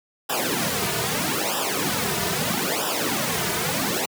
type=noise with flanger; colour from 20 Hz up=pink; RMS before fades=-24 dBFS; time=0.29-4.06 s; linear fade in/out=10 ms; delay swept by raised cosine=0.46 to 3.76 ms; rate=0.78 Hz; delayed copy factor=-1; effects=high-pass 150 Hz 12 dB/octave